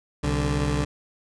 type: tone pair together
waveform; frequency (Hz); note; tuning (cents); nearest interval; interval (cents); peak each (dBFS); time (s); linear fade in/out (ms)
20% pulse; 64.46 / 146.3; C2 / D3; -25 / -6; octave + major second; 1419; -20; 0.23-0.85; 10
effects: resampled to 22050 Hz